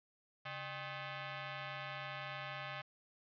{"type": "ring-modulated tone", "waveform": "10% pulse", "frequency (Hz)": 466.2, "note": "A#4", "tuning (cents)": 0, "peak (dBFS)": -31, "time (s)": [0.45, 2.82], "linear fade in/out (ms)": 10, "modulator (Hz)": 328, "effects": ["resampled to 11025 Hz", "10-bit"]}